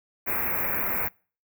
white band-stop noise, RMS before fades -27 dBFS, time 0.26-1.09 s, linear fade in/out 20 ms, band 2500 to 13000 Hz, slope 96 dB/octave, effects noise-tail reverb RT60 0.4 s tail -26 dB re dry

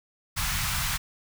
pink band-stop noise, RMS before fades -28 dBFS, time 0.36-0.98 s, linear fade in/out 20 ms, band 150 to 970 Hz, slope 24 dB/octave, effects none

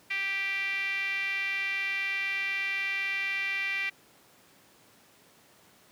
5% pulse tone with band-pass filter, 392 Hz, G4, in tune, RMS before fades -31 dBFS, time 0.1-3.9 s, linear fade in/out 10 ms, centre 2200 Hz, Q 9.3, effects pink hiss -59 dBFS RMS until 5.91 s + high-pass 150 Hz 12 dB/octave

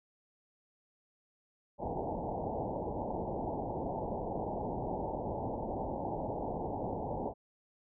white low-pass noise, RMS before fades -37 dBFS, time 1.78-7.34 s, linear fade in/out 50 ms, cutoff 910 Hz, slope 96 dB/octave, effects none

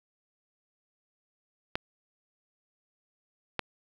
clicks, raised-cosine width 0.3 ms, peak -12 dBFS, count 2, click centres 1.755 / 3.593 s, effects low-pass 5000 Hz 12 dB/octave + 7-bit

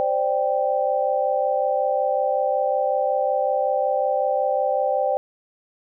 sine chord, C suspended second, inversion none, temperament just, 523.3 / 588.7 / 784.9 Hz, C5 / D5 / G5, 0 / +4 / +2 cents, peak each -23 dBFS, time 0-5.17 s, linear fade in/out 0 ms, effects none

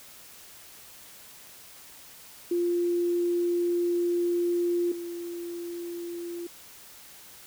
sine tone pair in turn, 348.1 / 344.9 Hz, F4 / F4, -6 / -22 cents, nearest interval unison, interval 16 cents, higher first, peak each -23 / -33 dBFS, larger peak first, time 2.51-4.92 / 4.92-6.47 s, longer first, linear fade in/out 5 ms, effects white hiss -49 dBFS RMS until 7.46 s

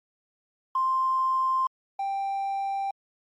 triangle tone pair in turn, 1048 / 786.6 Hz, C6 / G5, +2 / +6 cents, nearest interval perfect fourth, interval 496 cents, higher first, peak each -18 / -24 dBFS, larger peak first, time 0.75-1.67 / 1.99-2.91 s, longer neither, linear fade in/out 5 ms, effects tanh soft clip ceiling -20 dBFS + Opus 48 kbps

